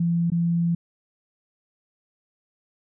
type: tone with dropouts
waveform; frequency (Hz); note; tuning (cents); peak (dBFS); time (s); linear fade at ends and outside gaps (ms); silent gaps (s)
sine; 169.8; F3; -48; -19; 0-0.75; 5; 0.302-0.318
effects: none